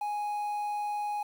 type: tone with quantisation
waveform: triangle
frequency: 830.6 Hz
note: G#5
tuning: in tune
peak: -28 dBFS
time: 0.01-1.23 s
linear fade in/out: 5 ms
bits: 9
effects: none